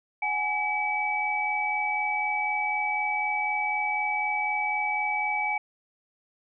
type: tone cluster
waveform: sine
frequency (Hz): 752 / 836 / 2290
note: F#5 / G#5 / D7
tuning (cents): +28 / +11 / -44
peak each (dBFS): -34 / -29 / -27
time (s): 0.22-5.58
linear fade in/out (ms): 5
effects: none